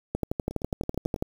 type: two click trains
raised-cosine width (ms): 2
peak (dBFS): -24 / -13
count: 7 / 14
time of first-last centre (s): 0.51-1.161 / 0.15-1.224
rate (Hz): 9.21 / 12.1
effects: 7-bit